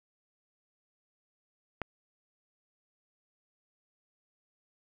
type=click; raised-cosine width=0.5 ms; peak=-18 dBFS; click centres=1.817 s; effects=10-bit